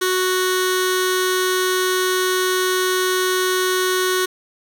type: tone with notch filter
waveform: 15% pulse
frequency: 370 Hz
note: F#4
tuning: in tune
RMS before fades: -19 dBFS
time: 0.01-4.26 s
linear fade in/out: 10 ms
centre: 750 Hz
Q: 0.91
effects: none